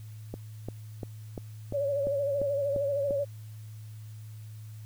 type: click train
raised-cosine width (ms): 2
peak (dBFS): -22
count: 9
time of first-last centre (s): 0.34-3.108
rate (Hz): 2.89
type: tone with vibrato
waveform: sine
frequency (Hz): 563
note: C#5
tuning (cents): +27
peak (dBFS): -26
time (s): 1.73-3.25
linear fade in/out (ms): 20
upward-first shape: sine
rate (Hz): 13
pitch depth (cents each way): 53
effects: added 108 Hz sine -41 dBFS peak until 4.85 s + white hiss -60 dBFS RMS until 4.85 s